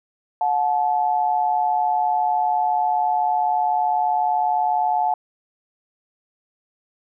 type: tone pair together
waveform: sine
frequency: 725.9 / 866 Hz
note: F#5 / A5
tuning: -33 / -28 cents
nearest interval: minor third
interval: 305 cents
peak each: -20 dBFS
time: 0.41-5.14 s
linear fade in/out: 2 ms
effects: none